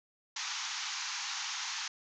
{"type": "band-pass noise", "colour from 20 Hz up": "white", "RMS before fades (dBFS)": -38, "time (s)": [0.36, 1.88], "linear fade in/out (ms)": 5, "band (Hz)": [790, 6800], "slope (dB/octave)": 96, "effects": []}